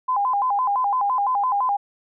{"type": "tone with vibrato", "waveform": "sine", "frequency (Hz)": 907, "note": "A#5", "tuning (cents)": -48, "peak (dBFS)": -18, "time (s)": [0.08, 1.77], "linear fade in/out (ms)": 10, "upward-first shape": "square", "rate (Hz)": 5.9, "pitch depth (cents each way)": 200, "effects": []}